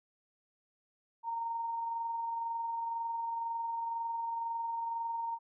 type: tone with amplitude modulation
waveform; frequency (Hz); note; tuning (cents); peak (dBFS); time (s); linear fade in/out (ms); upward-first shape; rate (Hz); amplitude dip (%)
sine; 923; A#5; -17; -32; 1.23-5.39; 50; sine; 22; 30
effects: none